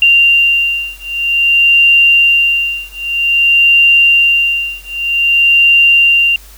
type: beating tone pair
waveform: sine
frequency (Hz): 2778 / 2778.52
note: F7 / F7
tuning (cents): -10 / -10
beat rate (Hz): 0.52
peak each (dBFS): -10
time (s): 0.02-6.36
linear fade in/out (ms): 2
effects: added 50 Hz sine -36 dBFS peak until 6.57 s + white hiss -40 dBFS RMS until 6.57 s